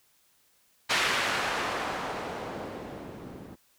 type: noise with low-pass filter sweep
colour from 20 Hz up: blue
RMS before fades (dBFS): -32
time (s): 0.89-3.56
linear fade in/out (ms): 20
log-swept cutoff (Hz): 2300 to 220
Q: 0.77
effects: white hiss -66 dBFS RMS until 3.78 s